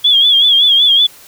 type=tone with vibrato; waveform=sine; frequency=3338 Hz; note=G#7; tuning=8 cents sharp; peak=-6 dBFS; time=0.04-1.07 s; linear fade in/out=10 ms; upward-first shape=sine; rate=5.3 Hz; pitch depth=79 cents each way; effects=white hiss -40 dBFS RMS until 1.27 s